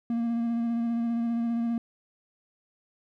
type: tone with vibrato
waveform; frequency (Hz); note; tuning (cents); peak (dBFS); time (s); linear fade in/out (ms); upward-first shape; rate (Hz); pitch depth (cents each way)
triangle; 233.1; A#3; 0; -23; 0.1-1.78; 2; square; 15; 15
effects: none